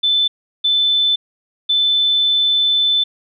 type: tone bursts at uneven times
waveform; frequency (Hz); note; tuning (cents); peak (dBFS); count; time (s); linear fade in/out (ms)
sine; 3520; A7; 0; -12; 3; 0.03-0.28 / 0.64-1.16 / 1.69-3.04; 10
effects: none